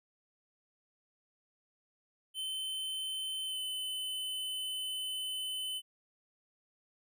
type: tone with pitch glide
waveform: square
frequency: 3069 to 3032 Hz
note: G7 to F#7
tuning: -37 to +42 cents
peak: -36 dBFS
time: 2.34-5.82 s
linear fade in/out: 50 ms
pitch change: -21 cents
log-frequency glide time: 3.46-3.59 s
effects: none